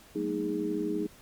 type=tone cluster; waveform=sine; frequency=185.1 / 216.9 / 236.6 / 312.5 / 413 Hz; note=F#3 / A3 / A#3 / D#4 / G#4; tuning=+1 / -25 / +26 / +8 / -10 cents; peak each=-38 / -38 / -39 / -31 / -33 dBFS; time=0.15-1.07 s; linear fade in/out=10 ms; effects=pink hiss -55 dBFS RMS until 1.21 s + MP3 96 kbps